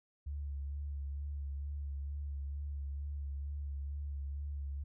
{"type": "tone with vibrato", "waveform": "sine", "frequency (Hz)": 71, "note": "C#2", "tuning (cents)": 42, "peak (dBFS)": -37, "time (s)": [0.26, 4.84], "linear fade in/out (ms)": 10, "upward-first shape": "sine", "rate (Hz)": 2.2, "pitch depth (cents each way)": 31, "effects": []}